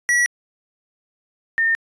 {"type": "tone pair in turn", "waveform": ["square", "sine"], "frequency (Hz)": [1934, 1818.5], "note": ["B6", "A#6"], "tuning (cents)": [-37, -43], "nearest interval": "minor second", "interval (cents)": 106, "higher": "first", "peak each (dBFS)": -15, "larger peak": "neither", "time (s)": [[0.09, 0.26], [1.58, 1.75]], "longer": "neither", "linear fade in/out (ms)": 0, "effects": ["resampled to 22050 Hz"]}